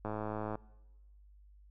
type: click train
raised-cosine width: 1 ms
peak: -24 dBFS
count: 55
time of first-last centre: 0.05-0.555 s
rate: 107 Hz
effects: noise-tail reverb RT60 1.0 s tail -22 dB re dry + added 50 Hz sine -56 dBFS peak until 1.7 s